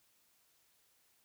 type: silence
effects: white hiss -72 dBFS RMS until 1.24 s